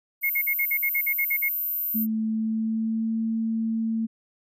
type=tone; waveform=sine; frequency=13580 Hz; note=G#9; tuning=37 cents sharp; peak=-25 dBFS; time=0.21-2.07 s; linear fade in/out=50 ms
type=tone bursts; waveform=sine; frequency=2167 Hz; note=C#7; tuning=40 cents flat; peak=-22 dBFS; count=11; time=0.23-1.489 s; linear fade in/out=10 ms; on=69 ms; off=50 ms
type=tone with pitch glide; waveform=sine; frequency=220 to 224.4 Hz; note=A3 to A3; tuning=0 to +34 cents; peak=-23 dBFS; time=1.94-4.07 s; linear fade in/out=20 ms; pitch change=+34 cents; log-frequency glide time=2.28-3.17 s
effects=none

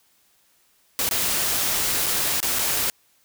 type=noise with dropouts; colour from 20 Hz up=white; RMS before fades=-23 dBFS; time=0.99-2.9 s; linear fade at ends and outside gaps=0 ms; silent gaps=1.09-1.111 / 2.061-2.065 / 2.403-2.428 / 2.587-2.591 s; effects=white hiss -62 dBFS RMS until 3.24 s

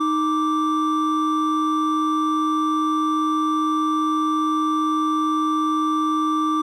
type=tone pair together; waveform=triangle; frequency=311.1 / 1173.5 Hz; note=D#4 / D6; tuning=0 / -2 cents; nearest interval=octave + major seventh; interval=2298 cents; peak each=-19 dBFS; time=0-6.62 s; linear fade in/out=10 ms; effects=none

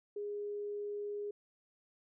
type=tone; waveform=sine; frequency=411.9 Hz; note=G#4; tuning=14 cents flat; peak=-37 dBFS; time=0.16-1.31 s; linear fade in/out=5 ms; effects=none

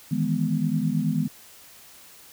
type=chord; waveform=sine; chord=E major seventh; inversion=third; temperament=equal; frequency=155.56 / 164.81 / 207.7 / 246.9 Hz; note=D#3 / E3 / G#3 / B3; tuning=0 / 0 / 0 / 0 cents; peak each=-27 dBFS; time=0.11-1.28 s; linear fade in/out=10 ms; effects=white hiss -49 dBFS RMS until 2.32 s

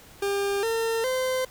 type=tone with pitch steps; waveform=40% pulse; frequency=400 / 454.2 / 515.7 Hz; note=G4 / A#4 / C5; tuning=+35 / -45 / -25 cents; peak=-23 dBFS; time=0.22-1.45 s; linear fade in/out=5 ms; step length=410 ms; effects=pink hiss -50 dBFS RMS until 1.5 s

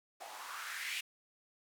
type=noise with band-pass filter sweep; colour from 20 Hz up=blue; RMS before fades=-43 dBFS; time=0.2-1.01 s; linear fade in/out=10 ms; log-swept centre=670 to 2600 Hz; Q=3.6; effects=none

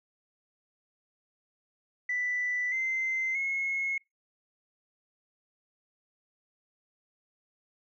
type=tone with pitch steps; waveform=sine; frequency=1980 / 2074 / 2172 Hz; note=B6 / C7 / C#7; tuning=+4 / -16 / -36 cents; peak=-27 dBFS; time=2.09-3.98 s; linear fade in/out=5 ms; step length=630 ms; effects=noise-tail reverb RT60 0.2 s tail -25 dB re dry + tanh soft clip ceiling -23 dBFS

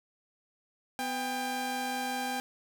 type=tone pair together; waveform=sawtooth; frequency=250.3 / 796 Hz; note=B3 / G5; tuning=+23 / +26 cents; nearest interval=octave + minor sixth; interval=2003 cents; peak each=-33 / -29 dBFS; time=0.99-2.4 s; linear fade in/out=0 ms; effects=none

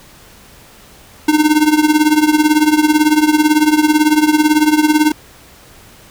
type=tone with tremolo; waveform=square; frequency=304.7 Hz; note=D#4; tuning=36 cents flat; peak=-6 dBFS; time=1.28-5.12 s; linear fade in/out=5 ms; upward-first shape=triangle; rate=18 Hz; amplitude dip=85%; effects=pink hiss -42 dBFS RMS until 6.1 s

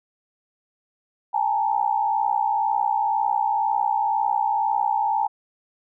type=tone cluster; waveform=sine; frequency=807 / 867 / 929 Hz; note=G#5 / A5 / A#5; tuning=-50 / -26 / -6 cents; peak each=-23 / -23 / -26 dBFS; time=1.33-5.28 s; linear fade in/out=20 ms; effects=none

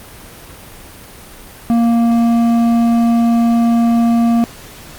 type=tone with hard clipping; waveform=sine; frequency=233.1 Hz; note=A#3; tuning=in tune; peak=-11 dBFS; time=1.7-4.44 s; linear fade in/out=0 ms; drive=8 dB; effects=pink hiss -36 dBFS RMS until 4.98 s + Opus 32 kbps

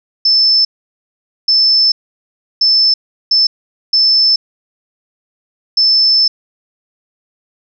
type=tone bursts at uneven times; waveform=sine; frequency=5274 Hz; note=E8; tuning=in tune; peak=-7 dBFS; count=6; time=0.25-0.65 / 1.48-1.92 / 2.61-2.94 / 3.31-3.47 / 3.93-4.36 / 5.77-6.28 s; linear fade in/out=5 ms; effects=none

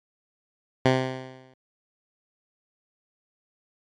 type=tone with exponential decay; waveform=10% pulse; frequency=130 Hz; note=C3; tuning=11 cents flat; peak=-7 dBFS; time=0.85-1.54 s; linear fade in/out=5 ms; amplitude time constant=150 ms; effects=low-pass 4000 Hz 12 dB/octave + MP3 96 kbps

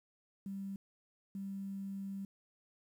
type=tone bursts at uneven times; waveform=sine; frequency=196 Hz; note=G3; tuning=in tune; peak=-39 dBFS; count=2; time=0.46-0.76 / 1.35-2.25 s; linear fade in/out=2 ms; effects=11-bit

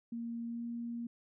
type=tone with pitch glide; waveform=sine; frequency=233.1 to 235.3 Hz; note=A#3 to A#3; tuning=0 to +16 cents; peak=-37 dBFS; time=0.12-1.07 s; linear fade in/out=5 ms; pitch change=+16 cents; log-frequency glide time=0.46-0.64 s; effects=none

